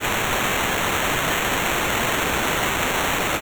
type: noise with sample-and-hold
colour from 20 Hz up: violet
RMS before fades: -22 dBFS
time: 0-3.41 s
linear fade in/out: 50 ms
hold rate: 4900 Hz
effects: none